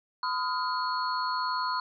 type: tone cluster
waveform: sine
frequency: 1011 / 1253 / 1412 / 4332 Hz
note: B5 / D#6 / F6 / C#8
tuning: +40 / +12 / +19 / -41 cents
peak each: -29 / -35 / -36 / -36 dBFS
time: 0.23-1.8 s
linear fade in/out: 2 ms
effects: none